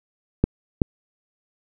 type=clicks; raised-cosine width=3 ms; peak=-3 dBFS; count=2; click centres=0.44 / 0.818 s; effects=none